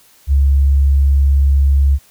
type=tone; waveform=sine; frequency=69.3 Hz; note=C#2; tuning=in tune; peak=-8 dBFS; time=0.27-1.99 s; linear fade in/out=50 ms; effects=white hiss -49 dBFS RMS until 2.1 s